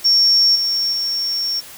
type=tone with level steps; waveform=sine; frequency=5490 Hz; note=F8; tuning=31 cents flat; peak=-10 / -16 / -18 dBFS; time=0.04-1.61 s; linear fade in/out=20 ms; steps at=0.55 / 0.92 s; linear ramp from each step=10 ms; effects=white hiss -38 dBFS RMS until 1.77 s